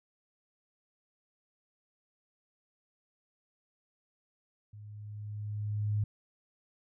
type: tone with level ramp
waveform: sine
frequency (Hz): 104.8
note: G#2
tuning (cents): +16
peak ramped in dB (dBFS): -46 to -26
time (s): 4.73-6.04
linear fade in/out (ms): 5
effects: none